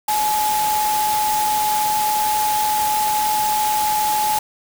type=tone in noise; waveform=sine; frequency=850 Hz; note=G#5; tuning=40 cents sharp; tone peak=-17 dBFS; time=0.08-4.39 s; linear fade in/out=5 ms; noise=white; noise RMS=-25 dBFS; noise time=0.08-4.39 s; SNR=+5 dB; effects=none